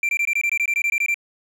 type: tone bursts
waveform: triangle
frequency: 2357 Hz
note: D7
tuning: 6 cents sharp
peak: -16 dBFS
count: 14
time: 0.03-1.143 s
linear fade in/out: 2 ms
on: 60 ms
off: 21 ms
effects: none